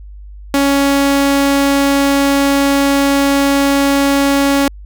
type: tone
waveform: sawtooth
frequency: 278.8 Hz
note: C#4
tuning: 10 cents sharp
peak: -6 dBFS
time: 0.54-4.68 s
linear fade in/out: 2 ms
effects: added 50 Hz sine -30 dBFS peak until 4.85 s